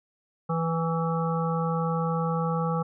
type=harmonic tone with a mistuned harmonic; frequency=164.81 Hz; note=E3; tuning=in tune; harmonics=1 / 3 / 5 / 7 / 8; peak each=-26 / -31 / -33 / -34 / -35 dBFS; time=0.49-2.83 s; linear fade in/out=10 ms; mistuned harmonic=7; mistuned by=-21 cents; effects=none